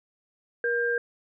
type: tone pair together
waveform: sine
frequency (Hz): 474.7 / 1596.7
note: A#4 / G6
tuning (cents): +31 / +31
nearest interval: octave + major sixth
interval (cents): 2100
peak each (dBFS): -26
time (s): 0.64-0.98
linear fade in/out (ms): 2
effects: none